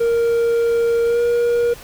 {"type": "tone with pitch glide", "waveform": "triangle", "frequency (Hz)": [466.2, 475.2], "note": ["A#4", "A#4"], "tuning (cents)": [0, 33], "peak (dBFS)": -12, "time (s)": [0, 1.74], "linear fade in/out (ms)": 10, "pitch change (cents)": 33, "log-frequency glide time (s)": [1.05, 1.21], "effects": ["pink hiss -39 dBFS RMS until 1.83 s"]}